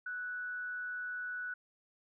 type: tone with frequency modulation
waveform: sine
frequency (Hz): 1480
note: F#6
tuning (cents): 0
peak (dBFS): -37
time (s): 0.06-1.54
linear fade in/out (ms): 5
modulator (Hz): 155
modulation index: 0.23
effects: none